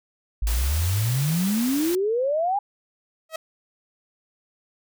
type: exponential sweep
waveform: sine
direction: up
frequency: 50.1 to 830.6 Hz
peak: -20 dBFS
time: 0.42-2.59 s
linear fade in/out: 5 ms
type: noise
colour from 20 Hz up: white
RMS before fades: -32 dBFS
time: 0.47-1.95 s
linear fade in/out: 0 ms
type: tone with exponential growth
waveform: sawtooth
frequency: 640 Hz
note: D#5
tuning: 49 cents sharp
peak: -21 dBFS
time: 3.29-3.36 s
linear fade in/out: 5 ms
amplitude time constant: 15 ms
effects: none